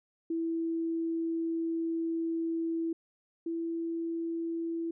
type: tone pair in turn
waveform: sine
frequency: 329.6 / 332.3 Hz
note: E4 / E4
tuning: 0 / +14 cents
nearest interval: unison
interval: 14 cents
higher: second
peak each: -29 / -31 dBFS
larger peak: first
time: 0.3-2.93 / 3.46-4.91 s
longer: first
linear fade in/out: 5 ms
effects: none